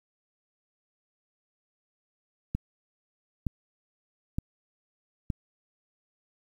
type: click train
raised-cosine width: 5 ms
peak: -16 dBFS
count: 4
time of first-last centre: 2.55-5.302 s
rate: 1.09 Hz
effects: 9-bit